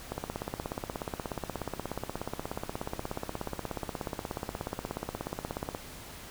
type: click train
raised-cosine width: 1 ms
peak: -19 dBFS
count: 95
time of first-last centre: 0.12-5.749 s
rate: 16.7 Hz
effects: pink hiss -46 dBFS RMS until 6.3 s